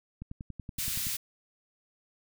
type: click train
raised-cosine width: 5 ms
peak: -27 dBFS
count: 10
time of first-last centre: 0.22-1.069 s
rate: 10.6 Hz
type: band-stop noise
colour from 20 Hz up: white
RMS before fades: -33 dBFS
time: 0.78-1.17 s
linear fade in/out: 10 ms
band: 130 to 2200 Hz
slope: 12 dB/octave
effects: none